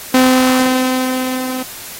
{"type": "tone with level ramp", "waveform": "sawtooth", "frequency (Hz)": 257, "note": "C4", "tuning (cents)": -31, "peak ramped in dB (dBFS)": [-3, -16], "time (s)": [0.14, 1.63], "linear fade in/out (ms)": 5, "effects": ["white hiss -31 dBFS RMS until 1.99 s", "AAC 48 kbps"]}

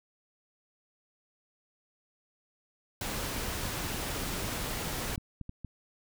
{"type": "noise", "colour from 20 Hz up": "pink", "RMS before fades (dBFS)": -35, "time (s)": [3.01, 5.16], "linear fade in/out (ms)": 2}
{"type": "clicks", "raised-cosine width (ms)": 5, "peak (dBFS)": -27, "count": 11, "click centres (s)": [3.24, 3.381, 3.653, 4.337, 4.444, 4.873, 5.098, 5.179, 5.413, 5.494, 5.647]}
{"effects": []}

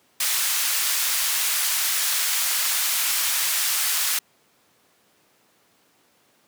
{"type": "band-pass noise", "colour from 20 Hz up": "white", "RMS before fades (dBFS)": -23, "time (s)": [0.2, 4.19], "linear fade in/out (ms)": 5, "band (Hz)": [1200, 16000], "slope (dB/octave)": 12, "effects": ["pink hiss -61 dBFS RMS until 6.47 s", "high-pass 200 Hz 12 dB/octave"]}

